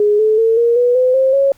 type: tone with pitch steps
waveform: sine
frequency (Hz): 416.4 / 433.3 / 451 / 469.3 / 488.4 / 508.2 / 528.9 / 550.4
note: G#4 / A4 / A4 / A#4 / B4 / B4 / C5 / C#5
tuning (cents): +5 / -27 / +43 / +12 / -19 / +49 / +19 / -12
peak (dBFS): -9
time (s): 0-1.52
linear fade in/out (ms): 2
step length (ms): 190
effects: pink hiss -52 dBFS RMS until 1.57 s